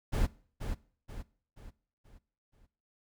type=noise with echo; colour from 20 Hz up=brown; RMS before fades=-28 dBFS; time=0.12-0.27 s; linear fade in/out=20 ms; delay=480 ms; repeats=5; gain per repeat=-7 dB; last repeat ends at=2.67 s; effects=noise-tail reverb RT60 0.5 s tail -21 dB re dry